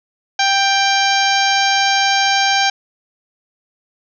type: harmonic tone with a mistuned harmonic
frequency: 787 Hz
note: G5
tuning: 7 cents sharp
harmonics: 1 / 2 / 3 / 4 / 5 / 6 / 7 / 8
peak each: -16 / -19 / -21 / -22 / -23 / -24 / -24 / -25 dBFS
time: 0.39-2.7 s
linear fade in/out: 5 ms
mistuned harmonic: 8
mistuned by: +29 cents
effects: none